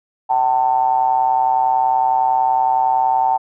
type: ring-modulated tone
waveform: triangle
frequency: 65.41 Hz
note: C2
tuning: in tune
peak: -8 dBFS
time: 0.29-3.38 s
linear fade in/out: 20 ms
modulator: 830 Hz
effects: none